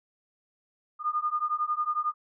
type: beating tone pair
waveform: sine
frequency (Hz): 1213 / 1224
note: D#6 / D#6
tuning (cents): -44 / -29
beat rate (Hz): 11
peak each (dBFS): -29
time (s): 0.99-2.14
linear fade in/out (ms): 50
effects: none